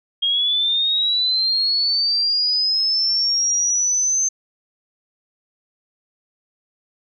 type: linear sweep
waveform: sine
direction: up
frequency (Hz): 3239 to 6272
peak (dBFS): -16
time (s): 0.22-4.29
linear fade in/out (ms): 10
effects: none